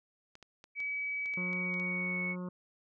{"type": "clicks", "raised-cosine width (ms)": 0.2, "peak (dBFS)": -34, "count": 9, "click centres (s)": [0.354, 0.427, 0.641, 0.803, 1.259, 1.338, 1.531, 1.741, 1.799]}
{"type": "tone with pitch glide", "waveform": "sine", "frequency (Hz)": [2280, 2211], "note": ["C#7", "C#7"], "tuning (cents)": [48, -5], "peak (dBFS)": -33, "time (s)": [0.75, 2.36], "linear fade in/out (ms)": 50, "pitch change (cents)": -53, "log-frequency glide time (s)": [1.4, 2.21]}
{"type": "harmonic tone", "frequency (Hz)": 180.4, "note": "F#3", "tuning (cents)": -44, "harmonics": [1, 2, 3, 5, 6, 7, 8], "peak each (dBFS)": [-37, -47, -48, -56, -52, -57, -62], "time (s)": [1.37, 2.49], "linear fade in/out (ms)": 5}
{"effects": []}